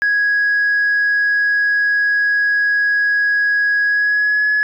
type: tone with pitch glide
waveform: sine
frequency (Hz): 1661.2 to 1695.1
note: G#6 to G#6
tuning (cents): 0 to +35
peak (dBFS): -11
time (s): 0.02-4.63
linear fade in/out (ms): 0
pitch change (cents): +35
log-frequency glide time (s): 3.85-4.5
effects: tanh soft clip ceiling -10 dBFS